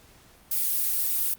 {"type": "noise", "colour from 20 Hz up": "violet", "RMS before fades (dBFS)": -25, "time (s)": [0.51, 1.34], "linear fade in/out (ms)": 5, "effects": ["pink hiss -55 dBFS RMS until 1.38 s", "Opus 48 kbps"]}